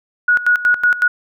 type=tone with tremolo; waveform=sine; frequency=1457 Hz; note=F#6; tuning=27 cents flat; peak=-9 dBFS; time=0.28-1.08 s; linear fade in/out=5 ms; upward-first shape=square; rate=5.4 Hz; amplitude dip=80%; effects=none